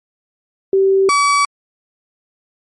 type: tone pair in turn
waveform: sine / 35% pulse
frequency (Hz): 387 / 1142.4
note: G4 / D6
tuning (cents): -22 / -48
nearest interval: octave + perfect fifth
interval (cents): 1874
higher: second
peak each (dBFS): -9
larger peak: neither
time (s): 0.73-1.09 / 1.09-1.45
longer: neither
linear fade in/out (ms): 2
effects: MP3 48 kbps